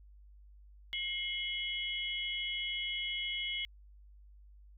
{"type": "tone cluster", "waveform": "sine", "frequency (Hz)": [2142, 2969, 3317], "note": ["C7", "F#7", "G#7"], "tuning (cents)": [40, 5, -3], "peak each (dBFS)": [-38, -39, -39], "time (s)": [0.93, 3.65], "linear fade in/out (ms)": 0, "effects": ["added 50 Hz sine -54 dBFS peak until 4.77 s"]}